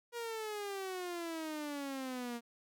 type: exponential sweep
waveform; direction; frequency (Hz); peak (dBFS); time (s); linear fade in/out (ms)
sawtooth; down; 479.5 to 233.1; -35; 0.12-2.41; 50
effects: none